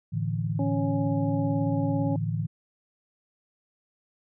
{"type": "chord", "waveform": "sine", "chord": "A suspended fourth", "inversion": "none", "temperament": "equal", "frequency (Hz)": [110, 146.83, 164.81], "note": ["A2", "D3", "E3"], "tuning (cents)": [0, 0, 0], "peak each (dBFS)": [-29, -31, -30], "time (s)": [0.12, 2.47], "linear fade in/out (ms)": 20}
{"type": "harmonic tone", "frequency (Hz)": 277.2, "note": "C#4", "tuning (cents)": 0, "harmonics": [1, 2, 3], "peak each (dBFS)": [-27, -33, -37], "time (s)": [0.59, 2.16], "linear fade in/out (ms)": 2}
{"effects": []}